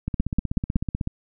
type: two click trains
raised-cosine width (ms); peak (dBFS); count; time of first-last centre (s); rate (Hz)
5; -13 / -9; 17 / 4; 0.08-1.074 / 0.2-0.759; 16.1 / 5.37
effects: none